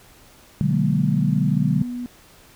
sine chord, G# half-diminished seventh, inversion first, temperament just, 124.59 / 149.51 / 186.89 / 207.7 Hz, B2 / D3 / F#3 / G#3, +16 / +31 / +18 / 0 cents, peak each -26 / -20 / -22 / -25 dBFS, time 0.61-1.82 s, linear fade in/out 0 ms
sine tone with pitch glide, 231 to 244.7 Hz, A#3 to B3, -16 to -16 cents, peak -26 dBFS, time 0.71-2.06 s, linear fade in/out 0 ms, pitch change +100 cents, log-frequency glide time 0.94-1.68 s
effects pink hiss -50 dBFS RMS until 2.55 s

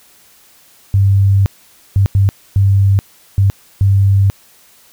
sine tone bursts at uneven times, 98.4 Hz, G2, 7 cents sharp, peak -7 dBFS, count 6, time 0.94-1.46 / 1.96-2.06 / 2.15-2.29 / 2.56-2.99 / 3.38-3.5 / 3.81-4.3 s, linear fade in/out 0 ms, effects white hiss -47 dBFS RMS until 4.92 s

